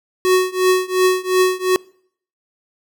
square tone with tremolo, 370 Hz, F#4, in tune, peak -10 dBFS, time 0.25-1.76 s, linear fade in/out 0 ms, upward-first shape triangle, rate 2.8 Hz, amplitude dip 95%, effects noise-tail reverb RT60 0.6 s tail -25 dB re dry

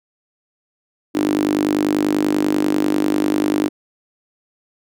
sawtooth tone with high-pass filter, 50.2 Hz, G1, 42 cents sharp, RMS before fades -18 dBFS, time 1.14-3.69 s, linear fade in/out 20 ms, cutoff 300 Hz, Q 6.6, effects none

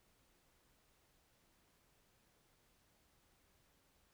silence, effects pink hiss -74 dBFS RMS until 4.13 s

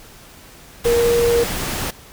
sine tone in noise, 471.6 Hz, A#4, 20 cents sharp, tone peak -13 dBFS, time 0.85-1.44 s, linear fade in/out 10 ms, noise pink, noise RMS -24 dBFS, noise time 0.84-1.91 s, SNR +8 dB, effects pink hiss -43 dBFS RMS until 2.12 s

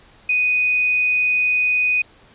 sine tone, 2489 Hz, D#7, in tune, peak -15 dBFS, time 0.29-2.02 s, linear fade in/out 5 ms, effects pink hiss -50 dBFS RMS until 2.34 s + resampled to 8000 Hz

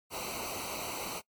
pink noise with comb filter, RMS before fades -38 dBFS, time 0.1-1.22 s, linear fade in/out 50 ms, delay 0.58 ms, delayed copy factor -0.9, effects noise-tail reverb RT60 0.1 s tail -22 dB re dry + MP3 96 kbps

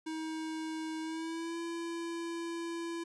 square tone with pitch glide, 317.5 to 336.4 Hz, D#4 to E4, +35 to +35 cents, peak -37 dBFS, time 0.06-3.04 s, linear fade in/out 10 ms, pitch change +100 cents, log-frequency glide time 1.01-1.58 s, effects resampled to 22050 Hz + 13-bit

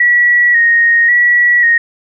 sine tone with vibrato, 1900 Hz, A#6, 33 cents sharp, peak -6 dBFS, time 0-1.78 s, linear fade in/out 5 ms, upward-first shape square, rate 0.92 Hz, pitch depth 32 cents each way, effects none

